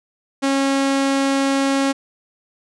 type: tone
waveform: sawtooth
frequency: 273.4 Hz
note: C#4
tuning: 24 cents flat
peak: -12 dBFS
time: 0.42-1.93 s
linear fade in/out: 20 ms
effects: resampled to 22050 Hz